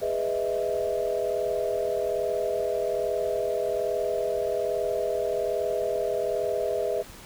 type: chord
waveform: sine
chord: E major seventh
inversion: first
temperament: just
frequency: 412 / 494.4 / 618.1 / 659.3 Hz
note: G#4 / B4 / D#5 / E5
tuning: -14 / +2 / -12 / 0 cents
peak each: -30 dBFS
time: 0.01-7.03 s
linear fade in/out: 20 ms
effects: pink hiss -46 dBFS RMS until 7.25 s

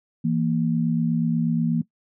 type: tone pair together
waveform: sine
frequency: 164.81 / 233.1 Hz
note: E3 / A#3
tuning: 0 / 0 cents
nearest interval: tritone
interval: 600 cents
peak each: -22 dBFS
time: 0.24-1.82 s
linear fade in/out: 10 ms
effects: noise-tail reverb RT60 0.1 s tail -19 dB re dry

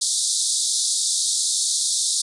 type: band-pass noise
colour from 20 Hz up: white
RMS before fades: -22 dBFS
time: 0.01-2.22 s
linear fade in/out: 10 ms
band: 3600 to 10000 Hz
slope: 96 dB/octave
effects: resampled to 24000 Hz

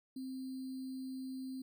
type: tone with sample-and-hold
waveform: sine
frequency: 261.6 Hz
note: C4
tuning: in tune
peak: -40 dBFS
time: 0.16-1.62 s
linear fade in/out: 5 ms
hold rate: 4410 Hz
effects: none

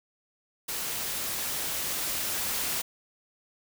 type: noise with level ramp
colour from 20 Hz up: white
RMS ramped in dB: -33 to -30 dBFS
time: 0.68-2.82 s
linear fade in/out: 10 ms
effects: none

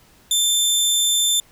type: tone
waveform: 20% pulse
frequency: 3554 Hz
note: A7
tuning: 17 cents sharp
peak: -10 dBFS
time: 0.31-1.4 s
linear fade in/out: 2 ms
effects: pink hiss -53 dBFS RMS until 1.51 s

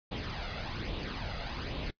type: noise with flanger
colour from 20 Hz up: pink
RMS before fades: -37 dBFS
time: 0.11-1.91 s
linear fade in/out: 10 ms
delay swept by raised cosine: 0.29 to 1.49 ms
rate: 1.2 Hz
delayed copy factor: +0.55
effects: noise-tail reverb RT60 0.1 s tail -21 dB re dry + resampled to 11025 Hz

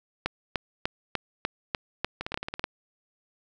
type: two click trains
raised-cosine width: 0.3 ms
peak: -16 / -10 dBFS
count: 8 / 9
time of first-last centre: 2.21-2.595 / 0.26-2.641 s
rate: 18.2 / 3.36 Hz
effects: none

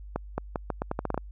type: accelerating click train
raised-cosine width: 1 ms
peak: -14 dBFS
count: 11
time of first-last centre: 0.16-1.177 s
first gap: 220 ms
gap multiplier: 0.81
effects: added 50 Hz sine -40 dBFS peak until 1.31 s

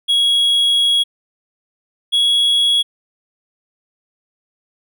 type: tone pair in turn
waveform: triangle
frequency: 3322 / 3339 Hz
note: G#7 / G#7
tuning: 0 / +9 cents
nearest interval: unison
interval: 9 cents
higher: second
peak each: -10 dBFS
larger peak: neither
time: 0.08-1.04 / 2.12-2.83 s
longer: first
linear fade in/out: 20 ms
effects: none

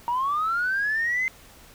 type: linear sweep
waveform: sine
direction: up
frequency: 932 to 2084 Hz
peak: -21 dBFS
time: 0.08-1.28 s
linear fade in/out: 0 ms
effects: tanh soft clip ceiling -18 dBFS + pink hiss -50 dBFS RMS until 1.74 s

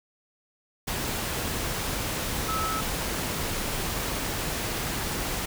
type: tone in noise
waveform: sine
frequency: 1300 Hz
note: E6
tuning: 24 cents flat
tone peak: -28 dBFS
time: 2.48-2.81 s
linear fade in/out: 10 ms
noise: pink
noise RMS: -30 dBFS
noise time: 0.87-5.46 s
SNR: -1 dB
effects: none

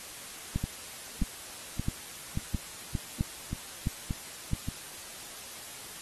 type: two click trains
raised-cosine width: 5 ms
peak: -18 / -16 dBFS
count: 8 / 7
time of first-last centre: 0.64-4.686 / 0.56-4.534 s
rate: 1.73 / 1.51 Hz
effects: white hiss -44 dBFS RMS until 6.01 s + AAC 32 kbps

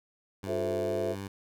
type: tone with pitch glide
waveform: 15% pulse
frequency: 97.3 to 98.49 Hz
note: G2 to G2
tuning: -12 to +9 cents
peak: -30 dBFS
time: 0.43-1.28 s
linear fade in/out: 5 ms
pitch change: +21 cents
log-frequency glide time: 0.8-0.92 s
type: chord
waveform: sine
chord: F major seventh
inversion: none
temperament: equal with one note detuned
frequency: 355.3 / 440 / 523.3 / 659.3 Hz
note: F4 / A4 / C5 / E5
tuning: +30 / 0 / 0 / 0 cents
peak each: -34 dBFS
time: 0.46-1.16 s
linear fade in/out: 50 ms
effects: none

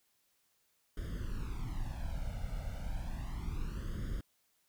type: noise with flanger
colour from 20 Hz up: brown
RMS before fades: -38 dBFS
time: 0.97-4.21 s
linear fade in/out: 2 ms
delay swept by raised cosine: 0.59 to 1.42 ms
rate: 0.32 Hz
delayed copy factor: +0.9
effects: white hiss -75 dBFS RMS until 4.68 s

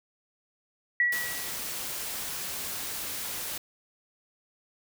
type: tone with exponential decay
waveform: sine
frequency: 1936 Hz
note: B6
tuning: 35 cents flat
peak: -19 dBFS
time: 1-1.69 s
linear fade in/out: 2 ms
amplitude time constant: 150 ms
type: noise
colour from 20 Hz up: white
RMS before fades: -35 dBFS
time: 1.12-3.58 s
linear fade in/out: 5 ms
effects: none

